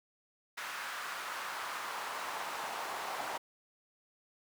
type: noise with high-pass filter sweep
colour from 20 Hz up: brown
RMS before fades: -40 dBFS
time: 0.57-3.38 s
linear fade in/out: 10 ms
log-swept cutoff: 1400 to 820 Hz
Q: 1.8
effects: none